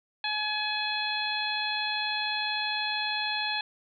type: harmonic tone with a mistuned harmonic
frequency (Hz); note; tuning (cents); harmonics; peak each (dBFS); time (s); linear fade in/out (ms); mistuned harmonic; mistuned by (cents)
847; G#5; +34; 1 / 2 / 3 / 4 / 5; -34 / -34 / -34 / -34 / -34; 0.24-3.61; 2; 5; -36
effects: none